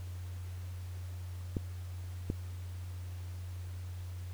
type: clicks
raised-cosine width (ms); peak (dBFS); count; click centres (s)
3; -20; 2; 1.568 / 2.301
effects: added 90 Hz sine -39 dBFS peak until 4.33 s + pink hiss -57 dBFS RMS until 4.33 s